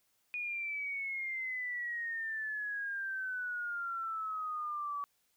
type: exponential sweep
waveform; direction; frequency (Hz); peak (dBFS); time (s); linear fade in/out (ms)
sine; down; 2465 to 1139; -35; 0.34-5.04; 0
effects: white hiss -75 dBFS RMS until 5.36 s